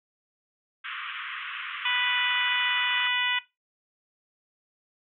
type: band-pass noise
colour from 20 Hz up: pink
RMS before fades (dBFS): -36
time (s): 0.84-3.08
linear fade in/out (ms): 10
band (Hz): 1100 to 3300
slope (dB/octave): 96
type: harmonic tone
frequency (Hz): 493.9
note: B4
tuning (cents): 0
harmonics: 2 / 3 / 4 / 5 / 6 / 7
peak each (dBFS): -34 / -33 / -29 / -29 / -29 / -34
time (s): 1.85-3.39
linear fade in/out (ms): 5
effects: noise-tail reverb RT60 0.2 s tail -17 dB re dry